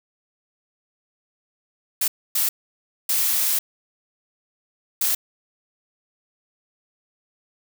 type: noise bursts at uneven times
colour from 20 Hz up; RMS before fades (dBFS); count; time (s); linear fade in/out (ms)
blue; -21; 4; 2.01-2.08 / 2.35-2.49 / 3.09-3.59 / 5.01-5.15; 5
effects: none